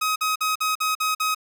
sawtooth tone bursts, 1265 Hz, D#6, 28 cents sharp, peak -17 dBFS, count 7, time 0.01-1.348 s, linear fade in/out 10 ms, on 150 ms, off 48 ms, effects none

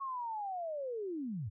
sine linear sweep, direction down, 1108.7 to 87.31 Hz, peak -36 dBFS, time 0-1.5 s, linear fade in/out 20 ms, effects none

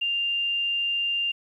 sine tone, 2794 Hz, F7, in tune, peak -23 dBFS, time 0.01-1.32 s, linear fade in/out 10 ms, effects 10-bit

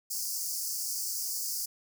pink high-pass noise, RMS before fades -34 dBFS, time 0.1-1.66 s, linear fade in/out 10 ms, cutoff 4700 Hz, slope 96 dB/octave, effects none

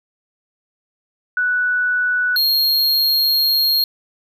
sine / square tone pair in turn, 1480 / 4249 Hz, F#6 / C8, 0 / +26 cents, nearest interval octave + tritone, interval 1826 cents, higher second, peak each -15 / -14 dBFS, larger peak second, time 1.37-2.36 / 2.36-3.84 s, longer second, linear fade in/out 2 ms, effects none

